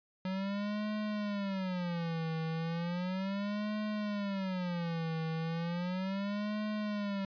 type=tone with vibrato; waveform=square; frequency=185 Hz; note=F#3; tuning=in tune; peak=-34 dBFS; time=0.25-7.25 s; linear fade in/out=2 ms; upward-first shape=sine; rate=0.35 Hz; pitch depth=240 cents each way; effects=resampled to 11025 Hz